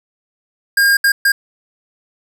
square tone bursts at uneven times, 1615 Hz, G#6, 49 cents flat, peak -10 dBFS, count 3, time 0.77-0.97 / 1.04-1.12 / 1.25-1.32 s, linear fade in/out 5 ms, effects none

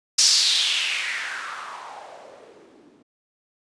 violet noise with low-pass filter sweep, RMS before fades -25 dBFS, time 0.18-3.03 s, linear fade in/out 10 ms, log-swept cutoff 5700 to 250 Hz, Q 3.5, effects resampled to 22050 Hz

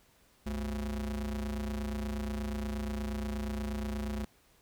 square ring-modulated tone, 75.6 Hz, D#2, 49 cents flat, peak -31 dBFS, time 0.46-4.25 s, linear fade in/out 5 ms, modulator 137 Hz, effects pink hiss -65 dBFS RMS until 4.61 s

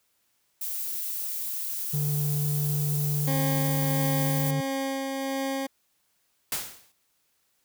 violet noise, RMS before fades -32 dBFS, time 0.61-4.51 s, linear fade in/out 5 ms
triangle tone, 147.1 Hz, D3, 3 cents sharp, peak -23 dBFS, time 1.93-4.61 s, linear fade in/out 10 ms
20% pulse tone with tremolo, 270.1 Hz, C#4, 45 cents flat, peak -22 dBFS, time 3.27-5.67 s, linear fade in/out 10 ms, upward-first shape sine, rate 1.5 Hz, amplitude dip 25%
white noise with exponential decay, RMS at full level -26 dBFS, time 6.52-6.92 s, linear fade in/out 2 ms, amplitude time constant 86 ms
effects white hiss -71 dBFS RMS until 7.64 s

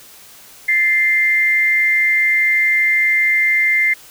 sine tone pair together, 1759.2 / 2092 Hz, A6 / C7, -1 / -1 cents, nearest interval minor third, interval 300 cents, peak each -22 / -12 dBFS, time 0.68-3.94 s, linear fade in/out 10 ms, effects white hiss -42 dBFS RMS until 4.1 s

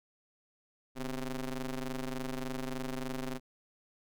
sawtooth ring-modulated tone, 132.7 Hz, C3, 25 cents sharp, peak -28 dBFS, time 0.95-3.4 s, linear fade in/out 50 ms, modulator 121 Hz, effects none

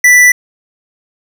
sine tone with tanh clipping, 1975.5 Hz, B6, in tune, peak -4 dBFS, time 0.04-0.32 s, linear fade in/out 5 ms, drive 18 dB, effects none

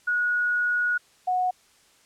sine tone pair in turn, 1455 / 733 Hz, F#6 / F#5, -29 / -16 cents, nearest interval octave, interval 1187 cents, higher first, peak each -21 dBFS, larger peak neither, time 0.07-0.98 / 1.27-1.51 s, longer first, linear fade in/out 10 ms, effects white hiss -59 dBFS RMS until 2.05 s + low-pass 9000 Hz 12 dB/octave

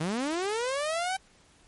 sawtooth linear sweep, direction up, 146.83 to 777 Hz, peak -24 dBFS, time 0-1.17 s, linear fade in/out 10 ms, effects pink hiss -60 dBFS RMS until 1.67 s + MP3 48 kbps

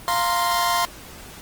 sawtooth chord, F suspended fourth, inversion none, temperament just, 698.5 / 931.3 / 1047.7 Hz, F5 / Bb5 / C6, 0 / -2 / +2 cents, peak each -20 / -22 / -17 dBFS, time 0.08-0.85 s, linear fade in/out 0 ms, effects pink hiss -41 dBFS RMS until 1.41 s + Opus 24 kbps

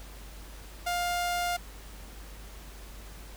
sawtooth tone, 704 Hz, F5, 14 cents sharp, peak -24 dBFS, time 0.86-1.57 s, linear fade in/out 10 ms, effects added 50 Hz sine -44 dBFS peak until 3.36 s + pink hiss -50 dBFS RMS until 3.36 s

